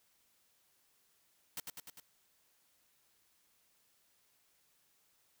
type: noise with echo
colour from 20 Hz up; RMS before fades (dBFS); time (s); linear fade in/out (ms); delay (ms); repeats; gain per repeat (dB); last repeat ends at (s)
white; -41; 1.57-1.6; 2; 100; 4; -3; 2
effects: white hiss -73 dBFS RMS until 5.4 s